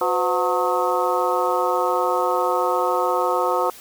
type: harmonic tone with a mistuned harmonic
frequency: 181.4 Hz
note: F#3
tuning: 34 cents flat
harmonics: 2 / 3 / 4 / 5 / 6 / 7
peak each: -26 / -23 / -26 / -25 / -26 / -25 dBFS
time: 0.01-3.7 s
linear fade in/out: 2 ms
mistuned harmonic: 3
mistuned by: -110 cents
effects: white hiss -43 dBFS RMS until 3.8 s